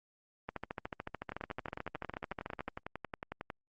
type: two click trains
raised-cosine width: 0.5 ms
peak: -23 / -24 dBFS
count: 31 / 25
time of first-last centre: 0.49-2.68 / 1.32-3.502 s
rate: 13.7 / 11 Hz
effects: Opus 32 kbps